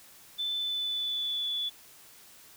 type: tone with pitch glide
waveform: sine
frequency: 3520 to 3444 Hz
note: A7 to A7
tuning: 0 to -38 cents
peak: -29 dBFS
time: 0.38-1.7 s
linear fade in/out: 20 ms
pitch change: -38 cents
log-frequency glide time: 0.56-1.48 s
effects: white hiss -54 dBFS RMS until 2.56 s